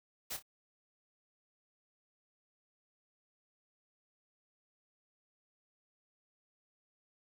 white noise with echo, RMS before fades -40 dBFS, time 0.3-0.37 s, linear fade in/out 10 ms, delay 28 ms, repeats 2, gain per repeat -10 dB, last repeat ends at 0.426 s, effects none

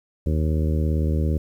harmonic tone, 77.7 Hz, D#2, 2 cents flat, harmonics 1 / 2 / 3 / 4 / 5 / 6 / 7, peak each -20 / -26 / -30 / -32 / -34 / -36 / -37 dBFS, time 0.26-1.38 s, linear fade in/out 5 ms, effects 9-bit

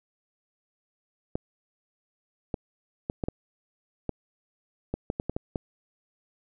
clicks, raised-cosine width 2 ms, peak -15 dBFS, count 12, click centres 1.355 / 2.542 / 3.099 / 3.238 / 3.285 / 4.093 / 4.94 / 5.101 / 5.199 / 5.296 / 5.365 / 5.558 s, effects none

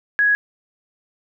sine tone, 1667 Hz, G#6, 6 cents sharp, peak -13 dBFS, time 0.19-0.35 s, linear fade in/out 0 ms, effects none

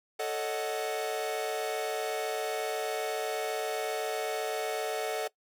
45% pulse chord, D# half-diminished seventh, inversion second, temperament equal, 440 / 554.4 / 622.3 / 740 Hz, A4 / C#5 / D#5 / F#5, 0 / 0 / 0 / 0 cents, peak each -34 / -40 / -37 / -36 dBFS, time 0.19-5.28 s, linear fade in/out 10 ms, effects noise-tail reverb RT60 0.1 s tail -20 dB re dry

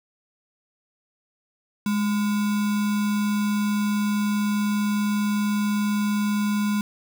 sine tone with sample-and-hold, 207.7 Hz, G#3, in tune, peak -20 dBFS, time 1.86-6.81 s, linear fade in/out 2 ms, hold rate 1225 Hz, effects none

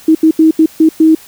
sine tone bursts at uneven times, 318.1 Hz, D#4, 38 cents sharp, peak -3 dBFS, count 6, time 0.08-0.15 / 0.23-0.31 / 0.39-0.51 / 0.59-0.66 / 0.8-0.89 / 1-1.15 s, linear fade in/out 5 ms, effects white hiss -38 dBFS RMS until 1.27 s

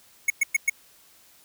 square tone bursts, 2200 Hz, C#7, 14 cents flat, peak -18 dBFS, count 4, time 0.28-0.698 s, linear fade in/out 5 ms, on 22 ms, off 110 ms, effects white hiss -56 dBFS RMS until 1.44 s

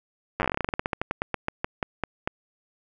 slowing click train, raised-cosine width 0.5 ms, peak -10 dBFS, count 27, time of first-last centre 0.4-2.275 s, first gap 9 ms, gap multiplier 1.14, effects none

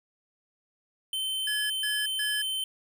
square tone, 3085 Hz, G7, 28 cents flat, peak -29 dBFS, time 1.13-2.64 s, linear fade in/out 2 ms
square tone bursts, 1697 Hz, G#6, 37 cents sharp, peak -31 dBFS, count 3, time 1.47-2.42 s, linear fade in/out 5 ms, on 230 ms, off 130 ms
effects none

